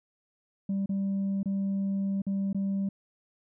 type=tone with dropouts; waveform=sine; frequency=196 Hz; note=G3; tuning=in tune; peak=-24 dBFS; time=0.69-2.89 s; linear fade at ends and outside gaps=5 ms; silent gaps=0.86-0.892 / 1.431-1.457 / 2.219-2.266 / 2.53-2.546 s; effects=tanh soft clip ceiling -25 dBFS